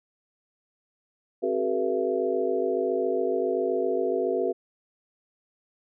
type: tone cluster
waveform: sine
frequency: 266.9 / 375.7 / 423.1 / 477.1 / 669 Hz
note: C4 / F#4 / G#4 / A#4 / E5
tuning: +35 / +26 / +32 / +40 / +25 cents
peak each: -34 / -27 / -30 / -28 / -32 dBFS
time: 1.42-4.53 s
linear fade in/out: 20 ms
effects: none